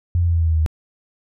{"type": "tone with pitch steps", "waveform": "sine", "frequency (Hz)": [87.31, 85.96, 84.63, 83.32, 82.03, 80.76, 79.51, 78.28], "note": ["F2", "F2", "E2", "E2", "E2", "E2", "D#2", "D#2"], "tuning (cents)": [0, -27, 46, 19, -8, -35, 38, 11], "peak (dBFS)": -14, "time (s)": [0.15, 0.662], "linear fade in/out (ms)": 0, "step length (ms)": 64, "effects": []}